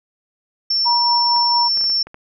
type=tone; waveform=sine; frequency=5410 Hz; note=E8; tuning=44 cents sharp; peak=-15 dBFS; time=0.7-2.03 s; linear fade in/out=5 ms
type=tone with tremolo; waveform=sine; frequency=954 Hz; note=A#5; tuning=40 cents sharp; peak=-15 dBFS; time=0.85-1.69 s; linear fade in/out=20 ms; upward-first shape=sine; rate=4.4 Hz; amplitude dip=30%
type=clicks; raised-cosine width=0.5 ms; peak=-23 dBFS; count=7; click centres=1.364 / 1.774 / 1.811 / 1.841 / 1.899 / 2.07 / 2.144 s
effects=none